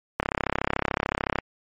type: click train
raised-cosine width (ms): 0.5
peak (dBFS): -7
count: 41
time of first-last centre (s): 0.2-1.387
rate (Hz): 33.7
effects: MP3 48 kbps